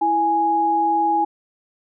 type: tone pair together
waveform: sine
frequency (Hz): 330.4 / 830.6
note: E4 / G#5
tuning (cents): +4 / 0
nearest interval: octave + major third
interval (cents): 1596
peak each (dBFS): -24 / -16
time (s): 0.01-1.25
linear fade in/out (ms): 10
effects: none